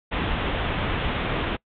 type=low-pass noise; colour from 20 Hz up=pink; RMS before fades=-26 dBFS; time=0.11-1.57 s; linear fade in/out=20 ms; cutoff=3600 Hz; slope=96 dB/octave; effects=noise-tail reverb RT60 0.1 s tail -24 dB re dry